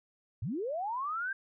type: linear sweep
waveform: sine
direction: up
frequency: 83.2 to 1607 Hz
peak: -32 dBFS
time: 0.42-1.33 s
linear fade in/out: 5 ms
effects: none